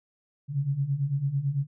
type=beating tone pair; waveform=sine; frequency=133.8 / 142.8 Hz; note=C3 / D3; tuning=+39 / -48 cents; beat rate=9 Hz; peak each=-30 / -26 dBFS; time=0.48-1.67 s; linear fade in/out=50 ms; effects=none